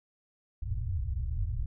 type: low-pass noise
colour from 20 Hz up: white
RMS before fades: -32 dBFS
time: 0.62-1.66 s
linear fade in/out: 5 ms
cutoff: 110 Hz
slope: 48 dB/octave
effects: none